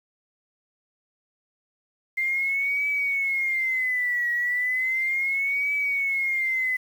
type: tone with vibrato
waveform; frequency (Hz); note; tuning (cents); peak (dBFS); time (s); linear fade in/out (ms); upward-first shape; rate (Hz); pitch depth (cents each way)
sine; 2093; C7; 0; -22; 2.17-6.77; 10; triangle; 0.35; 160
effects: 8-bit